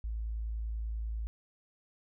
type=tone; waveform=sine; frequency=55.1 Hz; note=A1; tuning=3 cents sharp; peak=-33 dBFS; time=0.04-1.27 s; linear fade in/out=0 ms; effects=none